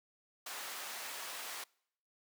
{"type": "high-pass noise", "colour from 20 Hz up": "pink", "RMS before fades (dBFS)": -44, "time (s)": [0.46, 1.64], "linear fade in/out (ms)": 5, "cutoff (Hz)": 810, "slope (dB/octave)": 12, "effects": ["noise-tail reverb RT60 0.7 s tail -26 dB re dry"]}